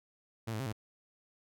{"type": "tone with pitch steps", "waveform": "sawtooth", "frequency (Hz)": [113.5, 108, 133.7, 108.1], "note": ["A#2", "A2", "C3", "A2"], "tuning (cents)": [-46, -32, 38, -30], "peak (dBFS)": -31, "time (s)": [0.47, 0.726], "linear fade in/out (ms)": 10, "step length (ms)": 64, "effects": []}